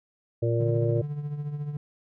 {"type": "harmonic tone", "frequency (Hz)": 116.54, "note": "A#2", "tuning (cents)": 0, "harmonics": [1, 3, 4, 5], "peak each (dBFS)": [-24, -29, -30, -31], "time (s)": [0.42, 1.02], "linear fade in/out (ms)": 10}
{"type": "tone with tremolo", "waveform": "triangle", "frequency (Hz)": 146.83, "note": "D3", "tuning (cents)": 0, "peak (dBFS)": -25, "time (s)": [0.6, 1.77], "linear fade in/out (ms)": 2, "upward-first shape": "triangle", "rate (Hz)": 14, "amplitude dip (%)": 65}
{"effects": []}